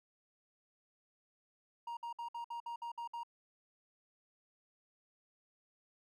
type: tone bursts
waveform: triangle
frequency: 940 Hz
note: A#5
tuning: 14 cents sharp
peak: -38 dBFS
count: 9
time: 1.87-3.234 s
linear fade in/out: 5 ms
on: 100 ms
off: 58 ms
effects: none